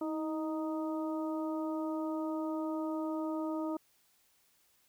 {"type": "harmonic tone with a mistuned harmonic", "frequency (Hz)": 311.1, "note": "D#4", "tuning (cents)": 0, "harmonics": [1, 2, 3, 4], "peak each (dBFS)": [-34, -40, -44, -46], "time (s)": [0.01, 3.77], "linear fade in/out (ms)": 5, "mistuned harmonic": 1, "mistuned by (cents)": 36, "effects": ["white hiss -70 dBFS RMS until 4.88 s"]}